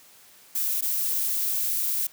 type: noise with dropouts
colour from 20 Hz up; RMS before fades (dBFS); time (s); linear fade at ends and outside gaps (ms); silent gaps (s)
violet; -26; 0.55-2.07; 5; 0.81-0.823
effects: white hiss -53 dBFS RMS until 2.12 s + high-pass 100 Hz 12 dB/octave